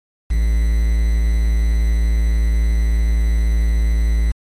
triangle tone with quantisation, 55.5 Hz, A1, 16 cents sharp, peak -11 dBFS, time 0.3-4.32 s, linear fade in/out 10 ms, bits 6, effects AAC 32 kbps

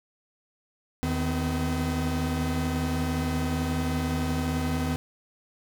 45% pulse tone cluster, 80.9 / 156.6 / 254.3 Hz, E2 / D#3 / C4, -32 / +11 / -49 cents, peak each -30 / -31 / -29 dBFS, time 1.03-4.96 s, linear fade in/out 0 ms, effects none

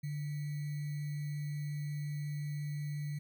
sine tone with sample-and-hold, 147.2 Hz, D3, 4 cents sharp, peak -35 dBFS, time 0.03-3.19 s, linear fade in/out 10 ms, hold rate 2100 Hz, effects none

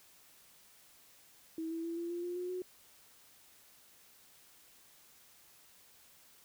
sine tone with pitch steps, 323.5 / 329.2 / 334.9 / 340.8 / 346.7 / 352.8 / 358.9 / 365.2 Hz, E4 / E4 / E4 / F4 / F4 / F4 / F4 / F#4, -32 / -2 / +27 / -42 / -13 / +18 / +47 / -23 cents, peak -36 dBFS, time 1.58-2.62 s, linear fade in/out 2 ms, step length 130 ms, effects white hiss -62 dBFS RMS until 6.44 s

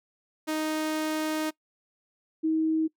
sawtooth / sine tone pair in turn, 311.1 / 317.8 Hz, D#4 / D#4, 0 / +37 cents, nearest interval unison, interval 37 cents, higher second, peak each -23 / -22 dBFS, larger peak second, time 0.47-1.51 / 2.43-2.88 s, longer first, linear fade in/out 20 ms, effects noise-tail reverb RT60 0.1 s tail -22 dB re dry

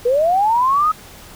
sine linear sweep, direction up, 466.2 to 1283 Hz, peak -12 dBFS, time 0.05-0.92 s, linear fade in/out 10 ms, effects pink hiss -40 dBFS RMS until 1.35 s

